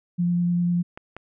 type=tone with vibrato; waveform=sine; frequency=174.61 Hz; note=F3; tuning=in tune; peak=-19 dBFS; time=0.18-0.83 s; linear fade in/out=20 ms; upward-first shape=sine; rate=10 Hz; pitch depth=9 cents each way
type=clicks; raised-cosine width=0.5 ms; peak=-22 dBFS; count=2; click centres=0.975 / 1.166 s
effects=none